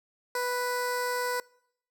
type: tone with notch filter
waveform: 15% pulse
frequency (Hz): 493.9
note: B4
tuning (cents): 0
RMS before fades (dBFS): -30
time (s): 0.35-1.4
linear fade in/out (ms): 2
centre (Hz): 2800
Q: 1.4
effects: noise-tail reverb RT60 0.7 s tail -24 dB re dry